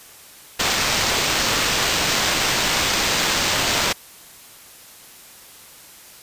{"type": "noise with sample-and-hold", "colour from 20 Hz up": "blue", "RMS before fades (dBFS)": -20, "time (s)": [0.59, 3.93], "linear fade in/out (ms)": 10, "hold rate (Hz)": 11025, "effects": ["white hiss -44 dBFS RMS until 6.22 s", "resampled to 32000 Hz"]}